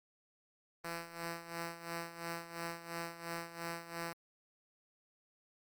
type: tone with tremolo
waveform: 5% pulse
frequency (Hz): 168.5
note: E3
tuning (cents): +38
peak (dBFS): -27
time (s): 0.84-4.13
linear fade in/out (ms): 5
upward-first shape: sine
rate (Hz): 2.9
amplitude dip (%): 75
effects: Opus 24 kbps